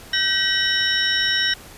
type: tone cluster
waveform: sine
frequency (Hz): 1546 / 1909 / 3006 / 3802 / 5490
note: G6 / A#6 / F#7 / A#7 / F8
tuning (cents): -24 / +41 / +27 / +33 / -31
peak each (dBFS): -24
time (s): 0.13-1.54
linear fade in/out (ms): 5
effects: pink hiss -42 dBFS RMS until 1.77 s + resampled to 32000 Hz